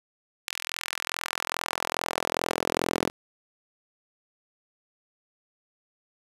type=tone with high-pass filter sweep; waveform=sawtooth; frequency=42.41 Hz; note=E1; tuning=50 cents sharp; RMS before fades=-31 dBFS; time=0.47-3.1 s; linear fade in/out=10 ms; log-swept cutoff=2500 to 300 Hz; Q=1.1; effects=resampled to 32000 Hz + 8-bit